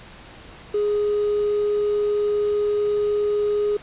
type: tone with hard clipping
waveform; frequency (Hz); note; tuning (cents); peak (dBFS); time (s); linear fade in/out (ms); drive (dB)
triangle; 415.3; G#4; 0; -18; 0.74-3.77; 5; 2
effects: pink hiss -43 dBFS RMS until 3.82 s + resampled to 8000 Hz